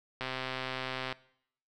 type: click train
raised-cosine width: 0.3 ms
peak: -19 dBFS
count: 120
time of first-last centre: 0.21-1.125 s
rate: 130 Hz
effects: noise-tail reverb RT60 0.7 s tail -21 dB re dry